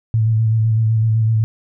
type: tone with vibrato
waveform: sine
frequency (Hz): 111.2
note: A2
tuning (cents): +19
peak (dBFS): -12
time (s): 0.14-1.44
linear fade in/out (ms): 0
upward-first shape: square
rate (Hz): 7.9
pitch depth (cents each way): 25
effects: none